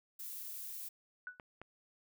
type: noise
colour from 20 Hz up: violet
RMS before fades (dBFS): -45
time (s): 0.19-0.89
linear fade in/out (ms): 10
type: tone with exponential decay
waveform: sine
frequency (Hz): 1480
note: F#6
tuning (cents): 0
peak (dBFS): -38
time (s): 1.27-1.4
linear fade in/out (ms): 1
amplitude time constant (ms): 28
type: clicks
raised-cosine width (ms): 0.5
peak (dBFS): -33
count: 2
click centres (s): 1.398 / 1.616
effects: none